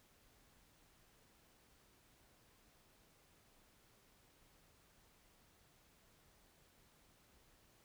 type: silence
effects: pink hiss -70 dBFS RMS until 7.84 s